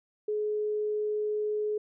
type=tone; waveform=sine; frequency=422.9 Hz; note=G#4; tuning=31 cents sharp; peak=-27 dBFS; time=0.28-1.78 s; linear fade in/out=5 ms; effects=none